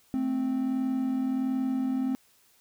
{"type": "tone pair together", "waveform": "triangle", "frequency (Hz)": [220.2, 261.6], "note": ["A3", "C4"], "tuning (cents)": [2, 0], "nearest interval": "minor third", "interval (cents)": 298, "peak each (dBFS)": [-32, -24], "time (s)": [0.14, 2.15], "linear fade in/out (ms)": 0, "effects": ["white hiss -63 dBFS RMS until 2.6 s"]}